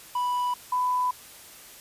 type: tone pair in turn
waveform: triangle / sine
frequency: 986 / 997.5 Hz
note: B5 / B5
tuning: -3 / +17 cents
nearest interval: unison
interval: 20 cents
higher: second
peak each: -22 dBFS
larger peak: neither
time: 0.15-0.54 / 0.72-1.11 s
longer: neither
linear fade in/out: 5 ms
effects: white hiss -47 dBFS RMS until 1.8 s + resampled to 32000 Hz